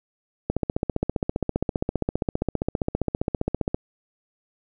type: click train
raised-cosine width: 2 ms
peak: -9 dBFS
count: 50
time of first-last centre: 0.5-3.745 s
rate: 15.1 Hz
effects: none